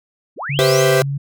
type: linear sweep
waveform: sine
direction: up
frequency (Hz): 130.81 to 6940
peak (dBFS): -23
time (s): 0.36-0.85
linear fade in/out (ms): 50
type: tone with vibrato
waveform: sine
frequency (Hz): 139.9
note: C#3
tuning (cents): +16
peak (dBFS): -19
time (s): 0.49-1.18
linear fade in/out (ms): 10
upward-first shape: sine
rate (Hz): 3.2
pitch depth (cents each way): 15
type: chord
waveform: 45% pulse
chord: C major seventh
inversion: second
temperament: equal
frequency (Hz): 392 / 493.9 / 523.3 / 659.3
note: G4 / B4 / C5 / E5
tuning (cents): 0 / 0 / 0 / 0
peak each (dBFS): -16 / -21 / -17 / -20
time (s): 0.59-1.02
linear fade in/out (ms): 0
effects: none